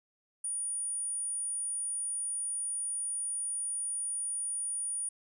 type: tone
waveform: sine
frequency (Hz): 9500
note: D9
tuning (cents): +19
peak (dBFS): -32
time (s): 0.44-5.09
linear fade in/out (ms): 5
effects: none